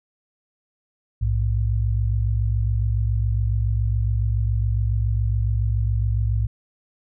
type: tone pair together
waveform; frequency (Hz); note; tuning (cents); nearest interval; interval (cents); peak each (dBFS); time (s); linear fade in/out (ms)
sine; 60.33 / 107.5; B1 / A2; -40 / -40; minor seventh; 1000; -21; 1.21-6.47; 10
effects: none